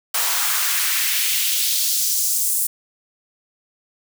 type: noise with high-pass filter sweep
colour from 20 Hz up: white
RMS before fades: -20 dBFS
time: 0.14-2.67 s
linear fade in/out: 5 ms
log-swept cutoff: 810 to 9300 Hz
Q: 1.4
effects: none